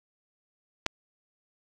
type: clicks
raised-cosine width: 0.2 ms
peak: -17 / -8 dBFS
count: 2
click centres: 0.861 / 0.864 s
effects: none